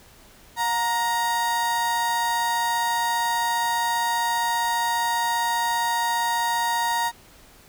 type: tone pair together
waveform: 35% pulse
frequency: 717.7 / 935 Hz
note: F5 / A#5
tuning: +47 / +5 cents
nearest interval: perfect fourth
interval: 458 cents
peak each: -31 / -20 dBFS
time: 0.56-7.12 s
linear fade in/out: 50 ms
effects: pink hiss -51 dBFS RMS until 7.68 s